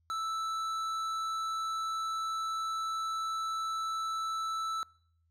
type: tone with tanh clipping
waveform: sine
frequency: 1318.5 Hz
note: E6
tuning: in tune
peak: -34 dBFS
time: 0.1-4.83 s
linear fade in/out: 0 ms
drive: 12 dB
effects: noise-tail reverb RT60 0.6 s tail -24 dB re dry + added 82 Hz sine -69 dBFS peak until 5.3 s